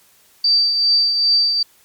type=tone with tremolo; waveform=sine; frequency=4648 Hz; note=D8; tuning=19 cents flat; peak=-10 dBFS; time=0.44-1.63 s; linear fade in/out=5 ms; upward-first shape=triangle; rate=2.5 Hz; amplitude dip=50%; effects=white hiss -53 dBFS RMS until 1.84 s + MP3 96 kbps